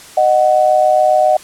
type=tone pair together; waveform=sine; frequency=615.7 / 743 Hz; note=D#5 / F#5; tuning=-18 / +7 cents; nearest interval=minor third; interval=325 cents; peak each=-11 dBFS; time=0.17-1.37 s; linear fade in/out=5 ms; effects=white hiss -37 dBFS RMS until 1.43 s + low-pass 10000 Hz 12 dB/octave